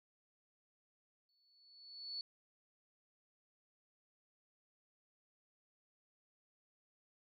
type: tone with exponential growth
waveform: sine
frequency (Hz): 4435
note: C#8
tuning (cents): 0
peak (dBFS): -39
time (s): 1.29-2.21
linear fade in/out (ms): 1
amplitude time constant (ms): 200
effects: none